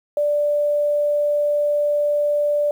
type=tone; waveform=sine; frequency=587.3 Hz; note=D5; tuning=in tune; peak=-16 dBFS; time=0.17-2.71 s; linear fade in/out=2 ms; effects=8-bit